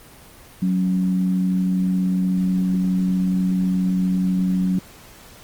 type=tone pair together; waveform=sine; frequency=185 / 277.2 Hz; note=F#3 / C#4; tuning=0 / 0 cents; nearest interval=perfect fifth; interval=700 cents; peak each=-17 / -28 dBFS; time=0.62-4.79 s; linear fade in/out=5 ms; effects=pink hiss -45 dBFS RMS until 5.43 s + Opus 24 kbps